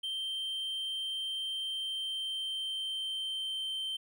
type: tone with pitch glide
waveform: triangle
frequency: 3136 to 3116 Hz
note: G7 to G7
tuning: 0 to -11 cents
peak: -32 dBFS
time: 0.03-3.97 s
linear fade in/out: 10 ms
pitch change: -11 cents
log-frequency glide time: 1.61-3.73 s
effects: none